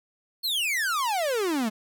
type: exponential sweep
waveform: 45% pulse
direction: down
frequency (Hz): 4435 to 207.2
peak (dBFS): -24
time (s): 0.43-1.7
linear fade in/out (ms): 20
effects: none